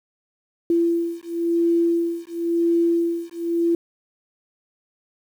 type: beating tone pair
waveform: sine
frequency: 337.9 / 338.86 Hz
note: E4 / E4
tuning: +43 / +48 cents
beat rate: 0.96 Hz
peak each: -21 dBFS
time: 0.7-3.75 s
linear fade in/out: 2 ms
effects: 8-bit